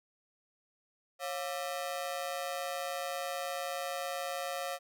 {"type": "ring-modulated tone", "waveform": "sawtooth", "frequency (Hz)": 627, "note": "D#5", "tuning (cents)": 13, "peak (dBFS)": -28, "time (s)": [1.19, 4.79], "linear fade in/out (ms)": 50, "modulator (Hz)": 79.3, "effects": []}